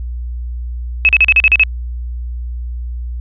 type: tone bursts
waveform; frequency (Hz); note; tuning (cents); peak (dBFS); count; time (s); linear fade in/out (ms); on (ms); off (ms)
sine; 2579; E7; -39; -5; 8; 1.05-1.635; 0; 39; 39
effects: added 60 Hz sine -20 dBFS peak until 3.2 s + resampled to 8000 Hz